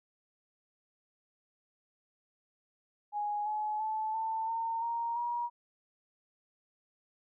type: tone with pitch steps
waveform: sine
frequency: 830.6 / 850 / 869.9 / 890.2 / 911 / 932.3 / 954.1 Hz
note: G#5 / G#5 / A5 / A5 / A#5 / A#5 / A#5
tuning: 0 / +40 / -20 / +20 / -40 / 0 / +40 cents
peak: -31 dBFS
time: 3.12-5.5 s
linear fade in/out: 50 ms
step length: 340 ms
effects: none